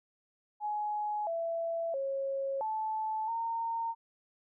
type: tone with pitch steps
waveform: sine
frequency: 840 / 667 / 545 / 872 / 917 Hz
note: G#5 / E5 / C#5 / A5 / A#5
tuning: +19 / +20 / -29 / -16 / -29 cents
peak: -31 dBFS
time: 0.6-3.95 s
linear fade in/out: 50 ms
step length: 670 ms
effects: none